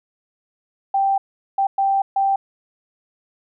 sine tone bursts at uneven times, 784 Hz, G5, in tune, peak -15 dBFS, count 4, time 0.94-1.18 / 1.58-1.67 / 1.78-2.02 / 2.16-2.36 s, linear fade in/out 5 ms, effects none

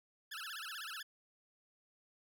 20% pulse tone with vibrato, 1500 Hz, F#6, 23 cents sharp, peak -38 dBFS, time 0.31-1.03 s, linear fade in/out 10 ms, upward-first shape sine, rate 16 Hz, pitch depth 270 cents each way, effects none

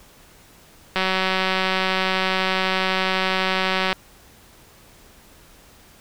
click train, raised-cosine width 0.3 ms, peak -5 dBFS, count 559, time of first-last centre 0.96-3.928 s, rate 188 Hz, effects pink hiss -50 dBFS RMS until 6 s

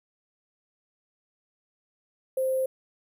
sine tone with sample-and-hold, 523.3 Hz, C5, in tune, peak -23 dBFS, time 2.37-2.66 s, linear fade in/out 5 ms, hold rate 11025 Hz, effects none

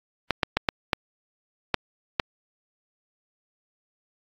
clicks, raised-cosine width 0.3 ms, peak -4 dBFS, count 7, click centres 0.307 / 0.432 / 0.57 / 0.688 / 0.932 / 1.743 / 2.198 s, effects AAC 64 kbps

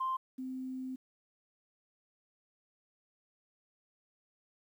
sine tone pair in turn, 1046.5 / 259.1 Hz, C6 / C4, 0 / -17 cents, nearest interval 2 octaves, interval 2417 cents, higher first, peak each -30 / -37 dBFS, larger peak first, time 0-0.17 / 0.38-0.96 s, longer second, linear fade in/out 10 ms, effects tanh soft clip ceiling -27 dBFS + 11-bit

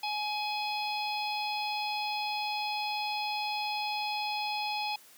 harmonic tone, 840 Hz, G#5, 19 cents sharp, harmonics 1 / 3 / 4 / 5 / 6, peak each -33 / -37 / -41 / -40 / -41 dBFS, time 0.03-4.96 s, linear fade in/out 5 ms, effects white hiss -56 dBFS RMS until 5.17 s + high-pass 150 Hz 12 dB/octave

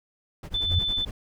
brown noise with tremolo, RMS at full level -32 dBFS, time 0.43-1.11 s, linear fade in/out 2 ms, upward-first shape sine, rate 11 Hz, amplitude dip 95%
sine tone with exponential growth, 87.5 Hz, F2, 4 cents sharp, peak -17 dBFS, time 0.5-0.79 s, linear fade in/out 5 ms, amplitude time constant 63 ms
sine tone, 3520 Hz, A7, in tune, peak -24 dBFS, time 0.54-1.05 s, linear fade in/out 5 ms
effects none

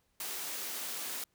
white high-pass noise, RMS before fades -39 dBFS, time 0.2-1.24 s, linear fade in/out 2 ms, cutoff 240 Hz, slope 12 dB/octave, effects pink hiss -75 dBFS RMS until 1.34 s

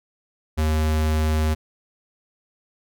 square tone, 77.78 Hz, D#2, in tune, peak -19 dBFS, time 0.57-1.55 s, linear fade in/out 20 ms, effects none

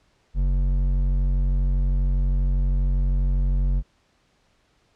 sine tone with hard clipping, 46.25 Hz, F#1, in tune, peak -20 dBFS, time 0.34-3.83 s, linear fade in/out 50 ms, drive 8 dB, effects pink hiss -64 dBFS RMS until 4.95 s + low-pass 6000 Hz 12 dB/octave

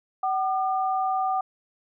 sine tone pair together, 759 / 1204.8 Hz, F#5 / D6, +44 / +44 cents, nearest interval minor sixth, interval 800 cents, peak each -23 / -29 dBFS, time 0.23-1.41 s, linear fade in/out 5 ms, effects none

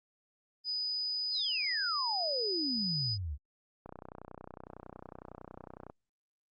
sine tone, 4978 Hz, D#8, in tune, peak -32 dBFS, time 0.64-3.18 s, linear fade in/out 50 ms
sine exponential sweep, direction down, 4563 to 65.41 Hz, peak -34 dBFS, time 1.3-3.38 s, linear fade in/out 50 ms
click train, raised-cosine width 1 ms, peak -31 dBFS, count 64, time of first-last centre 3.86-5.899 s, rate 30.9 Hz
effects Opus 32 kbps

